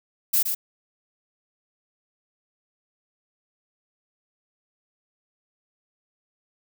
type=noise with echo; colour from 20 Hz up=violet; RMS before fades=-20 dBFS; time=0.33-0.43 s; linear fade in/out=10 ms; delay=120 ms; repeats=1; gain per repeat=-6 dB; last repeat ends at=0.55 s; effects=none